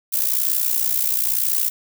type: noise with amplitude modulation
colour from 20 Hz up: violet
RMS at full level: -17 dBFS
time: 0.12-1.7 s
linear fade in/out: 20 ms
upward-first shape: sine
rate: 61 Hz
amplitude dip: 75%
effects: none